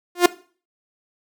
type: tone with exponential growth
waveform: sawtooth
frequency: 352.8 Hz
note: F4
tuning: 18 cents sharp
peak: -3 dBFS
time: 0.15-0.26 s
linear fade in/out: 5 ms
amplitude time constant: 23 ms
effects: noise-tail reverb RT60 0.4 s tail -18 dB re dry